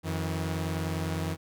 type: tone pair together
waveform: sawtooth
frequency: 90 / 160.36 Hz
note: F#2 / E3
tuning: -47 / -47 cents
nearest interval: minor seventh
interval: 1000 cents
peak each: -28 dBFS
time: 0.03-1.37 s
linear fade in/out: 50 ms
effects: none